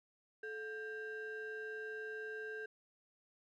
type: ring-modulated tone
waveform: triangle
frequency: 576 Hz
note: D5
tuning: 34 cents flat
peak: -37 dBFS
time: 0.43-2.66 s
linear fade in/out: 5 ms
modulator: 1010 Hz
effects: none